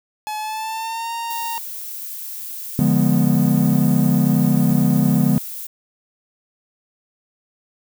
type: tone with pitch glide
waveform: 45% pulse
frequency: 854 to 925.9 Hz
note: G#5 to A#5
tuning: +48 to -12 cents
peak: -24 dBFS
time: 0.27-1.58 s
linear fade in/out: 0 ms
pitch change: +140 cents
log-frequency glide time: 0.37-1.12 s
type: noise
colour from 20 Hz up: violet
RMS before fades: -31 dBFS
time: 1.3-5.67 s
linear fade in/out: 5 ms
type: chord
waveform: triangle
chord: D diminished seventh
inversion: none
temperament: equal with one note detuned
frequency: 145.57 / 174.61 / 207.7 / 246.9 Hz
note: D3 / F3 / Ab3 / Cb4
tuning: -15 / 0 / 0 / 0 cents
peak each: -17 dBFS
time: 2.79-5.38 s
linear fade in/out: 0 ms
effects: none